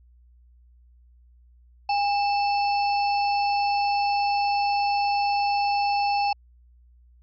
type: harmonic tone with a mistuned harmonic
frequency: 880 Hz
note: A5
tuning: in tune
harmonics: 1 / 3 / 5 / 6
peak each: -21 / -31 / -35 / -37 dBFS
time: 1.89-6.33 s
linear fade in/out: 5 ms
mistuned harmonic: 1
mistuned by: -140 cents
effects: added 60 Hz sine -52 dBFS peak until 7.22 s